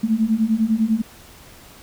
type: beating tone pair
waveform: sine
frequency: 215.2 / 225.2 Hz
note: A3 / A3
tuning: -38 / +40 cents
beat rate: 10 Hz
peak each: -20 / -18 dBFS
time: 0.03-1.02 s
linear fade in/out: 10 ms
effects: pink hiss -45 dBFS RMS until 1.82 s